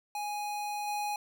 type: tone with level steps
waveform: square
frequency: 830 Hz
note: G#5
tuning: 1 cent flat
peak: -34 / -32 dBFS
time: 0.15-1.16 s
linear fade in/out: 2 ms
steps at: 0.87 s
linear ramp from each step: 10 ms
effects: none